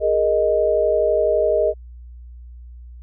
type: chord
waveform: sine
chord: Ab suspended second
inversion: none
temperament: just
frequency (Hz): 415.3 / 467.2 / 623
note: Ab4 / Bb4 / Eb5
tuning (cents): 0 / +4 / +2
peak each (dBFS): -21 / -21 / -17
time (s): 0-1.74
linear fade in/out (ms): 50
effects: added 60 Hz sine -36 dBFS peak until 3.02 s